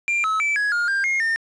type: tone with pitch steps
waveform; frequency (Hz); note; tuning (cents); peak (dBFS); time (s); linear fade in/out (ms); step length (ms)
triangle; 2382 / 1292 / 2318 / 1671 / 1419 / 1593 / 2142 / 1815; D7 / E6 / D7 / G#6 / F6 / G6 / C7 / A#6; +24 / -35 / -23 / +10 / +27 / +27 / +40 / -47; -17; 0.08-1.36; 0; 160
effects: resampled to 22050 Hz + 8-bit